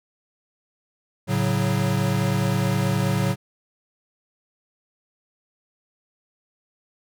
square chord, F# minor, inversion first, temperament equal with one note detuned, 110 / 139.47 / 185 Hz, A2 / C#3 / F#3, 0 / +11 / 0 cents, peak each -25 dBFS, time 1.27-3.36 s, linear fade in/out 50 ms, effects none

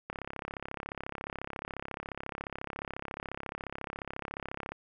click train, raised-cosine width 0.5 ms, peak -22 dBFS, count 159, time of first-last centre 0.1-4.72 s, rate 34.2 Hz, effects none

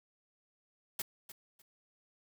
white noise with echo, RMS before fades -36 dBFS, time 0.99-1.02 s, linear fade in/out 5 ms, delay 300 ms, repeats 2, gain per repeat -13 dB, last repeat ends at 1.62 s, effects none

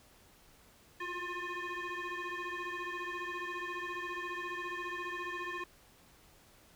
sine tone with frequency modulation, 362.8 Hz, F#4, 34 cents flat, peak -35 dBFS, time 1-5.64 s, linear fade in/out 5 ms, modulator 711 Hz, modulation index 3, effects tanh soft clip ceiling -35 dBFS + pink hiss -62 dBFS RMS until 6.75 s

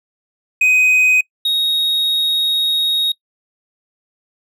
triangle tone pair in turn, 2508 / 3758 Hz, D#7 / A#7, +13 / +13 cents, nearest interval perfect fifth, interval 700 cents, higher second, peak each -8 / -12 dBFS, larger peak first, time 0.61-1.21 / 1.45-3.12 s, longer second, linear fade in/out 5 ms, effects noise-tail reverb RT60 0.1 s tail -24 dB re dry

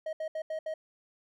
triangle tone bursts at uneven times, 630 Hz, D#5, 21 cents sharp, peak -30 dBFS, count 5, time 0.06-0.13 / 0.2-0.28 / 0.35-0.42 / 0.5-0.59 / 0.66-0.74 s, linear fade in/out 5 ms, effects none

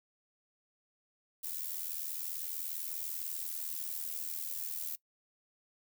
violet noise with amplitude modulation, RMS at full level -36 dBFS, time 1.43-4.96 s, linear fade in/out 10 ms, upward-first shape sine, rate 80.2 Hz, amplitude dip 70%, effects noise-tail reverb RT60 0.1 s tail -21 dB re dry

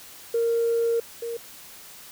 sine tone pair in turn, 463.9 / 466.3 Hz, A#4 / A#4, -8 / +1 cents, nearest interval unison, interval 9 cents, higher second, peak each -19 / -28 dBFS, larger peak first, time 0.34-1 / 1.22-1.37 s, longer first, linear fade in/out 5 ms, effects tanh soft clip ceiling -16 dBFS + white hiss -45 dBFS RMS until 2.11 s

